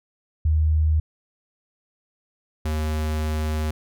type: tone pair in turn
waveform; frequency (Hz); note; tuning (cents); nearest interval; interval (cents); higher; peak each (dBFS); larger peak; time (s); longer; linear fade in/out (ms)
sine / square; 77.78 / 77.29; D#2 / D#2; 0 / -11; unison; 11; first; -16 / -23; first; 0.45-1 / 2.65-3.71; second; 5
effects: none